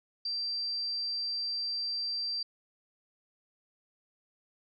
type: tone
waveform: sine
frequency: 4700 Hz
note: D8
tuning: 1 cent sharp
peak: -31 dBFS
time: 0.25-2.43 s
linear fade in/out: 5 ms
effects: none